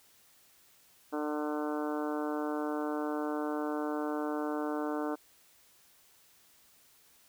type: harmonic tone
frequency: 150 Hz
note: D3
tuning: 37 cents sharp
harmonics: 2 / 3 / 4 / 5 / 6 / 7 / 8 / 9 / 10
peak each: -34 / -38 / -40 / -42 / -44 / -45 / -46 / -47 / -48 dBFS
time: 1.12-5.16 s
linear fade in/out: 20 ms
effects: white hiss -63 dBFS RMS until 7.28 s